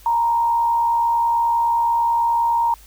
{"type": "tone with frequency modulation", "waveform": "sine", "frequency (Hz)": 932.3, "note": "A#5", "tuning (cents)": 0, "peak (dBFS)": -15, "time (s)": [0.06, 2.74], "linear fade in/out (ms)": 2, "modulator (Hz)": 70.5, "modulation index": 0.33, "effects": ["added 50 Hz sine -45 dBFS peak until 2.86 s", "white hiss -49 dBFS RMS until 2.86 s"]}